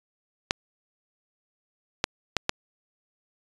clicks, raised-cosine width 0.2 ms, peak -4 dBFS, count 4, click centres 0.509 / 2.041 / 2.367 / 2.494 s, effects resampled to 22050 Hz

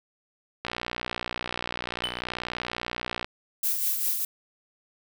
click train, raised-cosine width 0.3 ms, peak -14 dBFS, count 158, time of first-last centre 0.65-3.245 s, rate 60.5 Hz
triangle tone with exponential decay, 3014 Hz, F#7, 31 cents sharp, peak -22 dBFS, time 2.04-2.21 s, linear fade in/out 0 ms, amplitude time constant 35 ms
violet noise with tremolo, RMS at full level -25 dBFS, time 3.63-4.25 s, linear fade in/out 5 ms, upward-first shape sine, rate 5 Hz, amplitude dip 45%
effects none

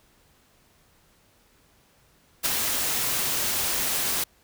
white noise with ADSR envelope, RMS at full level -21 dBFS, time 2.43-4.24 s, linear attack 30 ms, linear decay 5 ms, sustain -5 dB, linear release 5 ms, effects pink hiss -61 dBFS RMS until 4.43 s

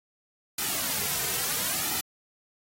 white noise with flanger, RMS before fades -29 dBFS, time 0.58-2.01 s, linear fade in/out 5 ms, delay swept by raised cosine 1.8 to 3.6 ms, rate 0.74 Hz, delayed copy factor -0.65, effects AAC 48 kbps

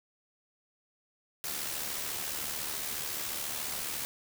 white noise with amplitude modulation, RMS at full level -34 dBFS, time 1.44-4.05 s, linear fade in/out 0 ms, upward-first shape sine, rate 74.1 Hz, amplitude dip 45%, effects none

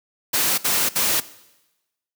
white noise bursts, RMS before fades -20 dBFS, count 3, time 0.33-1.204 s, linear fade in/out 10 ms, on 250 ms, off 62 ms, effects noise-tail reverb RT60 1.0 s tail -18 dB re dry + high-pass 100 Hz 12 dB/octave

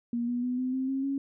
sine tone with pitch steps, 237.1 / 243.1 / 249.2 / 255.4 / 261.9 / 268.5 / 275.2 Hz, A#3 / B3 / B3 / C4 / C4 / C4 / C#4, +30 / -27 / +16 / -42 / +2 / +45 / -12 cents, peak -27 dBFS, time 0.13-1.18 s, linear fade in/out 2 ms, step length 150 ms, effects none

